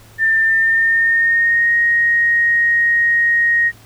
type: tone with pitch glide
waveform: sine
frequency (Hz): 1791 to 1872.5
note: A6 to A#6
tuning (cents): +30 to +7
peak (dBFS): -11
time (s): 0.18-3.72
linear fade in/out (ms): 50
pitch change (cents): +77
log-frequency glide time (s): 0.41-1.76
effects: added 109 Hz sine -45 dBFS peak until 3.85 s + pink hiss -46 dBFS RMS until 3.85 s